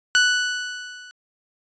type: tone with level ramp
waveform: sawtooth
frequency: 1483 Hz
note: F#6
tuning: 4 cents sharp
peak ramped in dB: -9 to -37 dBFS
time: 0.15-1.11 s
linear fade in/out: 0 ms
effects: resampled to 16000 Hz